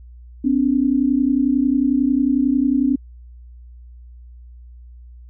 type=tone pair together; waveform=sine; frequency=254.2 / 285.3 Hz; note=C4 / C#4; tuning=-50 / +50 cents; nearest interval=major second; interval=200 cents; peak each=-17 dBFS; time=0.44-2.96 s; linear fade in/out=10 ms; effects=added 60 Hz sine -38 dBFS peak until 5.29 s